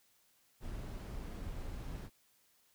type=noise; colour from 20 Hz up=brown; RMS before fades=-43 dBFS; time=0.6-2.1 s; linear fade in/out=50 ms; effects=white hiss -71 dBFS RMS until 2.74 s